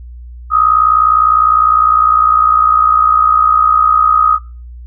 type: tone with amplitude modulation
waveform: sine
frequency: 1255 Hz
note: D#6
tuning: 15 cents sharp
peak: -3 dBFS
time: 0.5-4.39 s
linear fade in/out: 50 ms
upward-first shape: sine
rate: 59.9 Hz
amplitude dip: 75%
effects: noise-tail reverb RT60 0.4 s tail -24 dB re dry + added 60 Hz sine -28 dBFS peak until 4.86 s